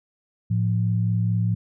sine tone pair together, 110 / 174.61 Hz, A2 / F3, 0 / 0 cents, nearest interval minor sixth, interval 800 cents, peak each -20 / -25 dBFS, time 0.5-1.55 s, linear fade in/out 10 ms, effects none

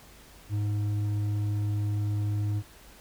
sine tone with hard clipping, 103.83 Hz, G#2, in tune, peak -27 dBFS, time 0.49-2.63 s, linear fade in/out 50 ms, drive 5 dB, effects added 50 Hz sine -57 dBFS peak until 3 s + pink hiss -53 dBFS RMS until 3 s

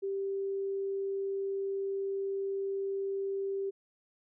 sine tone, 392 Hz, G4, in tune, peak -31 dBFS, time 0.02-3.71 s, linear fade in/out 20 ms, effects none

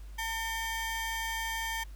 30% pulse ring-modulated tone, 1356 Hz, E6, 49 cents sharp, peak -27 dBFS, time 0.18-1.84 s, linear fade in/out 10 ms, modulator 453 Hz, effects added 50 Hz sine -42 dBFS peak until 1.95 s + pink hiss -61 dBFS RMS until 1.95 s

